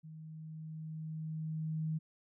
sine tone with level ramp, 157.6 Hz, D#3, 23 cents sharp, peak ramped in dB -47 to -32 dBFS, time 0.03-1.99 s, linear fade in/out 20 ms, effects none

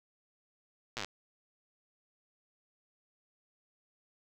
slowing click train, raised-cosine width 0.2 ms, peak -19 dBFS, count 9, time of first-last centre 0.97-1.046 s, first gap 8 ms, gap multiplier 1.05, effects 10-bit

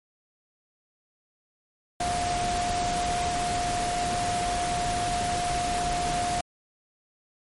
sine tone in noise, 708 Hz, F5, 23 cents sharp, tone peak -26 dBFS, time 2-6.41 s, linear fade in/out 5 ms, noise pink, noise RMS -31 dBFS, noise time 2-6.41 s, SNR +2 dB, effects MP3 48 kbps

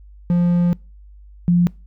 triangle / sine tone pair in turn, 174.61 / 174.61 Hz, F3 / F3, 0 / 0 cents, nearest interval unison, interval 0 cents, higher neither, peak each -11 dBFS, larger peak neither, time 0.3-0.73 / 1.48-1.67 s, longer first, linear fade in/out 0 ms, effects noise-tail reverb RT60 0.3 s tail -25 dB re dry + added 50 Hz sine -40 dBFS peak until 1.86 s

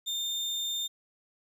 35% pulse tone, 3618 Hz, A7, 48 cents sharp, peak -28 dBFS, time 0.06-0.88 s, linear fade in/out 20 ms, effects resampled to 32000 Hz

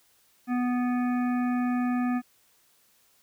harmonic tone, 246.9 Hz, B3, in tune, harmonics 1 / 3 / 5 / 7 / 9 / 10, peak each -24 / -35 / -38 / -41 / -49 / -48 dBFS, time 0.47-2.22 s, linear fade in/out 50 ms, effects white hiss -64 dBFS RMS until 3.22 s

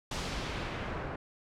pink noise with low-pass filter sweep, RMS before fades -37 dBFS, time 0.11-1.16 s, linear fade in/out 5 ms, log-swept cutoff 7000 to 1300 Hz, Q 0.89, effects none

